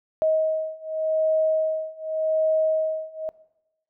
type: beating tone pair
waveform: sine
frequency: 631 / 631.86 Hz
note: D#5 / D#5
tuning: +24 / +27 cents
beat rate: 0.86 Hz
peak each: -24 / -23 dBFS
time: 0.22-3.29 s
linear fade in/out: 0 ms
effects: noise-tail reverb RT60 0.9 s tail -20 dB re dry